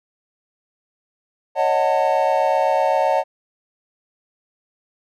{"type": "chord", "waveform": "triangle", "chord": "D# half-diminished seventh", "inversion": "third", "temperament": "equal with one note detuned", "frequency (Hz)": [554.4, 622.3, 740, 893.8], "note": ["C#5", "D#5", "F#5", "A5"], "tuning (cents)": [0, 0, 0, 27], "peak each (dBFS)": -19, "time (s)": [1.55, 3.24], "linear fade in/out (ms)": 50, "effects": []}